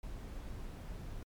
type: noise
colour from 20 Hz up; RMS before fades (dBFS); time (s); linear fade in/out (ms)
brown; -44; 0.03-1.23; 2
effects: MP3 96 kbps